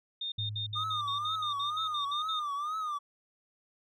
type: tone bursts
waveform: sine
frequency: 3651 Hz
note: A#7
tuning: 37 cents flat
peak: -33 dBFS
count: 13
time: 0.21-2.396 s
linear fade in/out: 5 ms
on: 110 ms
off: 63 ms
type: tone with exponential decay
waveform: sine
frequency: 105.2 Hz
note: G#2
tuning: 23 cents sharp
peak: -33 dBFS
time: 0.38-2.5 s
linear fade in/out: 5 ms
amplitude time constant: 460 ms
type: tone with vibrato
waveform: triangle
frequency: 1206 Hz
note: D6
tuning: 46 cents sharp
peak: -30 dBFS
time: 0.75-2.99 s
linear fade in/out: 20 ms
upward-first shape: triangle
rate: 2.1 Hz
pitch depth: 140 cents each way
effects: none